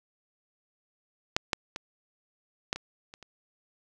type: clicks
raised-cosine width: 0.2 ms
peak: -6 / -8 / -18 / -11 / -20 / -28 / -30 dBFS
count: 7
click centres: 1.365 / 1.532 / 1.761 / 2.729 / 2.76 / 3.139 / 3.227 s
effects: none